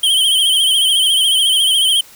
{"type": "tone with vibrato", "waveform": "square", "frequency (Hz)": 3136, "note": "G7", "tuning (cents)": 0, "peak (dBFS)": -11, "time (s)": [0.03, 2.01], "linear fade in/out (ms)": 5, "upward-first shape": "sine", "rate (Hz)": 14, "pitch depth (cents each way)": 68, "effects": ["white hiss -42 dBFS RMS until 2.15 s"]}